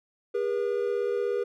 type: tone pair together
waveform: triangle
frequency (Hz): 404.9 / 481.5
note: G#4 / B4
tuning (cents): -44 / -44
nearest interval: minor third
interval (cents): 300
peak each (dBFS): -26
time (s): 0.34-1.44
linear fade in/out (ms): 10
effects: none